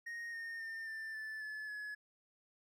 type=tone with pitch steps; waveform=triangle; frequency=1864.7 / 1835.8 / 1807.4 / 1779.5 / 1751.9 / 1724.8 / 1698.1 Hz; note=A#6 / A#6 / A6 / A6 / A6 / A6 / G#6; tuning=0 / -27 / +46 / +19 / -8 / -35 / +38 cents; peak=-40 dBFS; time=0.06-1.95 s; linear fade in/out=10 ms; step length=270 ms; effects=none